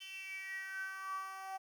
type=tone with high-pass filter sweep; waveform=10% pulse; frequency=383.9 Hz; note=G4; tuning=36 cents flat; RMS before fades=-44 dBFS; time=0-1.58 s; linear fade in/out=20 ms; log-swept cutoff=3100 to 780 Hz; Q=9.5; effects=12-bit